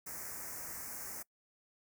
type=band-stop noise; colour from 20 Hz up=white; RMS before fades=-44 dBFS; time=0.06-1.23 s; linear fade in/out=10 ms; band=2200 to 5400 Hz; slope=48 dB/octave; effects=noise-tail reverb RT60 0.1 s tail -23 dB re dry